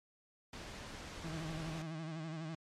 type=noise; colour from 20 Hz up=pink; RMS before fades=-47 dBFS; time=0.53-1.82 s; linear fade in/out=2 ms
type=tone with vibrato; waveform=35% pulse; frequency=160 Hz; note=D#3; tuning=49 cents sharp; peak=-39 dBFS; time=1.24-2.55 s; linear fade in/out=5 ms; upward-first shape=sine; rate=12 Hz; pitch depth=68 cents each way
effects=low-pass 6000 Hz 12 dB/octave + MP3 64 kbps